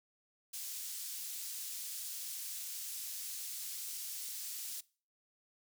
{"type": "high-pass noise", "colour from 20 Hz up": "pink", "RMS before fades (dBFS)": -43, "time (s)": [0.53, 4.81], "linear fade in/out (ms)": 10, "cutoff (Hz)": 5900, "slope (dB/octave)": 12, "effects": ["noise-tail reverb RT60 0.4 s tail -22 dB re dry"]}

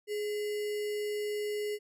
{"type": "tone with sample-and-hold", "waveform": "sine", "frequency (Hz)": 418.4, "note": "G#4", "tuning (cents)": 13, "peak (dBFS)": -31, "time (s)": [0.07, 1.79], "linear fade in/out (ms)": 50, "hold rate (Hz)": 2450, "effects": ["resampled to 32000 Hz"]}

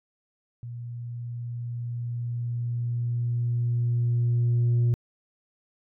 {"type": "tone with level ramp", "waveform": "sine", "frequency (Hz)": 119.5, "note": "A#2", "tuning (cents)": 43, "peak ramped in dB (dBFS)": [-34, -16], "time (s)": [0.63, 4.94], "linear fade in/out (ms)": 0, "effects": ["tanh soft clip ceiling -18 dBFS"]}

